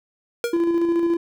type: tone with exponential decay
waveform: square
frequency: 472.7 Hz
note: A#4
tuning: 24 cents sharp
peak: -18 dBFS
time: 0.44-0.62 s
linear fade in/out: 1 ms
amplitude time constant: 38 ms
type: tone with tremolo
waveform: triangle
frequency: 338.8 Hz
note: E4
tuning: 48 cents sharp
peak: -14 dBFS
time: 0.53-1.17 s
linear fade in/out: 5 ms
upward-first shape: square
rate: 14 Hz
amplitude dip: 30%
effects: none